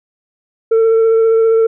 sine tone with vibrato, 450 Hz, A4, 39 cents sharp, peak -5 dBFS, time 0.71-1.67 s, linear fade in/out 10 ms, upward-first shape sine, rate 15 Hz, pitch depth 14 cents each way, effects tanh soft clip ceiling -7 dBFS

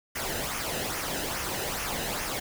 pink noise with flanger, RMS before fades -32 dBFS, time 0.15-2.4 s, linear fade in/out 10 ms, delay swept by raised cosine 0.24 to 0.91 ms, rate 2.4 Hz, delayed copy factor -0.55, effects none

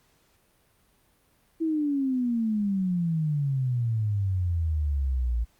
sine exponential sweep, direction down, 329.6 to 56.2 Hz, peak -23 dBFS, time 1.6-5.45 s, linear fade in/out 20 ms, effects pink hiss -65 dBFS RMS until 5.59 s + Opus 48 kbps

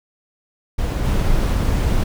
brown noise with level steps, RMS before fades -20 / -17 dBFS, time 0.78-2.04 s, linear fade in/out 10 ms, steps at 1.04 s, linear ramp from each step 10 ms, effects none

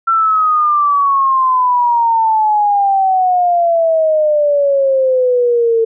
sine exponential sweep, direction down, 1353 to 449 Hz, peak -9 dBFS, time 0.07-5.85 s, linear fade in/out 10 ms, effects none

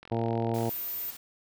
click train, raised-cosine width 0.3 ms, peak -30 dBFS, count 28, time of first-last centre 0.03-0.655 s, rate 43.2 Hz
harmonic tone, 115.1 Hz, A#2, 22 cents flat, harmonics 1 / 2 / 3 / 4 / 5 / 6 / 7 / 8, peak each -31 / -33 / -34 / -34 / -39 / -36 / -39 / -41 dBFS, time 0.11-0.7 s, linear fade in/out 10 ms
white noise, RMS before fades -45 dBFS, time 0.54-1.17 s, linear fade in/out 5 ms
sine tone, 14520 Hz, A#9, 47 cents flat, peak -32 dBFS, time 0.69-1.11 s, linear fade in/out 10 ms
effects none

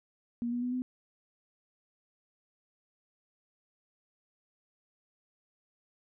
sine tone with pitch steps, 237.4 / 242.4 / 247.5 / 252.7 Hz, A#3 / B3 / B3 / B3, +32 / -32 / +4 / +40 cents, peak -30 dBFS, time 0.42-0.82 s, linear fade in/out 0 ms, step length 100 ms, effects none

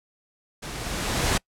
pink noise with level ramp, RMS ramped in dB -36 to -21 dBFS, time 0.62-1.38 s, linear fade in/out 10 ms, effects noise-tail reverb RT60 0.1 s tail -26 dB re dry + low-pass 10000 Hz 12 dB/octave

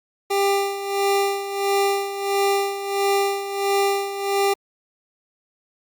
25% pulse tone with tremolo, 397.3 Hz, G4, 23 cents sharp, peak -13 dBFS, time 0.3-4.54 s, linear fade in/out 10 ms, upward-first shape sine, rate 1.5 Hz, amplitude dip 70%, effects Opus 48 kbps

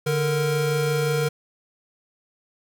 square tone pair together, 146.83 / 466.2 Hz, D3 / A#4, 0 / 0 cents, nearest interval octave + minor sixth, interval 2000 cents, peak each -24 dBFS, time 0.06-1.29 s, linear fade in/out 10 ms, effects none

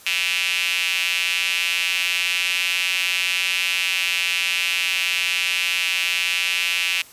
square tone with high-pass filter, 89.9 Hz, F#2, 49 cents flat, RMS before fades -22 dBFS, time 0.06-7.02 s, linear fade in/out 5 ms, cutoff 2600 Hz, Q 4.8, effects white hiss -46 dBFS RMS until 7.12 s + resampled to 32000 Hz

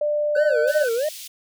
sine tone with pitch glide, 594 to 601.2 Hz, D5 to D5, +20 to +40 cents, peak -19 dBFS, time 0.01-0.84 s, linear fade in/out 5 ms, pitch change +20 cents, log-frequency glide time 0.38-0.49 s
triangle tone, 1511 Hz, F#6, 36 cents sharp, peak -25 dBFS, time 0.35-0.89 s, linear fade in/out 5 ms
triangle tone with vibrato, 531 Hz, C5, 25 cents sharp, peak -18 dBFS, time 0.36-1.09 s, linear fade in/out 5 ms, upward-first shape sine, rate 3.1 Hz, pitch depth 270 cents each way
pink high-pass noise, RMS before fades -37 dBFS, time 0.67-1.28 s, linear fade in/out 10 ms, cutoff 3000 Hz, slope 24 dB/octave
effects none

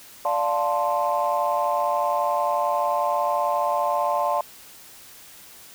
sine chord, D minor seventh, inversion none, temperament equal, 587.3 / 698.5 / 880 / 1046.5 Hz, D5 / F5 / A5 / C6, 0 / 0 / 0 / 0 cents, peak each -25 dBFS, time 0.25-4.41 s, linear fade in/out 2 ms, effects tanh soft clip ceiling -12 dBFS + white hiss -46 dBFS RMS until 5.74 s

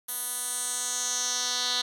10% pulse tone with band-pass filter sweep, 247.4 Hz, B3, 3 cents sharp, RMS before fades -30 dBFS, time 0.08-1.82 s, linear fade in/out 10 ms, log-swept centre 12000 to 4200 Hz, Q 3.1, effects none

